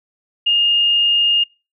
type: tone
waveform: sine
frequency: 2834 Hz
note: F7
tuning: 25 cents sharp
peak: -12 dBFS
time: 0.46-1.44 s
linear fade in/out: 10 ms
effects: noise-tail reverb RT60 0.3 s tail -26 dB re dry